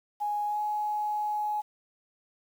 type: tone with pitch glide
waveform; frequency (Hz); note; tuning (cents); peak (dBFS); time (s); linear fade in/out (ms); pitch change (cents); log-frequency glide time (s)
sine; 831 to 841.6; G#5 to G#5; +1 to +23; -27; 0.2-1.62; 20; +22; 0.46-0.6
effects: 9-bit